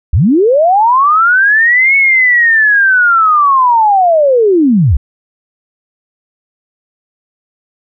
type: linear two-way sweep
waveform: sine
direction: up then down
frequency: 53.7 to 2217 to 53.7 Hz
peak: -5 dBFS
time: 0.13-4.97 s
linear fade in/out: 5 ms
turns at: 1.96 s
effects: none